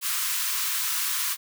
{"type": "high-pass noise", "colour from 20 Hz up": "white", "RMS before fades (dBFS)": -27, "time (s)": [0.01, 1.37], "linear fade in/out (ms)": 50, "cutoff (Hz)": 950, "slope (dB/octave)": 96, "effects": []}